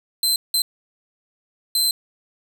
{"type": "tone bursts at uneven times", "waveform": "sawtooth", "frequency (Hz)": 4090, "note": "C8", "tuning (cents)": -40, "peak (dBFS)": -14, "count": 3, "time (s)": [[0.23, 0.36], [0.54, 0.62], [1.75, 1.91]], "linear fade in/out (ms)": 2, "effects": ["8-bit"]}